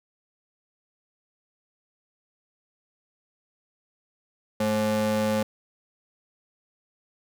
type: ring-modulated tone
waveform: square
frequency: 159.9 Hz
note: D#3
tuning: 48 cents sharp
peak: -20 dBFS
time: 4.6-5.43 s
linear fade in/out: 5 ms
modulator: 376 Hz
effects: none